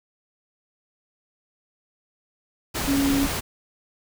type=tone in noise; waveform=sine; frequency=277.4 Hz; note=C#4; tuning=1 cent sharp; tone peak=-19 dBFS; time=2.87-3.27 s; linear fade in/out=20 ms; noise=pink; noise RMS=-27 dBFS; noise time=2.74-3.41 s; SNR=+5 dB; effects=none